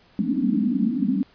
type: band-pass noise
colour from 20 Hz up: white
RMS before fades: -22 dBFS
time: 0.19-1.23 s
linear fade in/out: 0 ms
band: 180 to 290 Hz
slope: 96 dB/octave
effects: pink hiss -56 dBFS RMS until 1.34 s + resampled to 11025 Hz